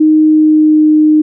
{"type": "tone with pitch glide", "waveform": "sine", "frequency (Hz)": [310, 306.8], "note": ["D#4", "D#4"], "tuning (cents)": [-6, -24], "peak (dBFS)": -4, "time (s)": [0, 1.22], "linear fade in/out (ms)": 10, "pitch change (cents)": -18, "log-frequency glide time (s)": [0.23, 0.9], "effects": []}